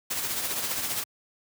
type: noise with tremolo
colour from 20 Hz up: white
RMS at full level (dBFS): -28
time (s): 0.1-1.04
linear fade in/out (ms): 10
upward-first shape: triangle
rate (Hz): 15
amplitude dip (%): 50
effects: high-pass 80 Hz 12 dB/octave